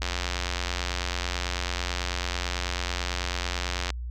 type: click train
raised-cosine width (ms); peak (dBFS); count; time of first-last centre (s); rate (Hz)
0.2; -11; 347; 0.02-3.903; 89.1
effects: added 60 Hz sine -31 dBFS peak until 4.1 s